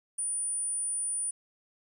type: tone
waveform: sine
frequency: 9410 Hz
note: D9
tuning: 2 cents sharp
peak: -27 dBFS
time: 0.18-1.31 s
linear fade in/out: 10 ms
effects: tanh soft clip ceiling -28 dBFS + 10-bit